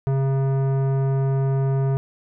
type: tone with tanh clipping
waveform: sine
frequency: 135.3 Hz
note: C#3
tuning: 42 cents flat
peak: -20 dBFS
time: 0.07-1.97 s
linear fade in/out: 0 ms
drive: 15 dB
effects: none